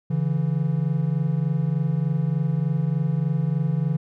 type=tone pair together; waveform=triangle; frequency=141.46 / 164.81 Hz; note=C#3 / E3; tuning=+35 / 0 cents; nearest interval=minor third; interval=265 cents; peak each=-21 dBFS; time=0.1-3.97 s; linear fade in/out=10 ms; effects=none